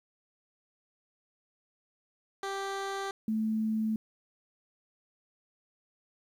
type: tone pair in turn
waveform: 15% pulse / sine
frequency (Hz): 392 / 218.9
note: G4 / A3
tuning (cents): 0 / -9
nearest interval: minor seventh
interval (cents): 1009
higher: first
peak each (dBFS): -27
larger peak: neither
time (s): 2.43-3.11 / 3.28-3.96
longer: neither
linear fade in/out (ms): 2
effects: low-pass 8000 Hz 12 dB/octave + 10-bit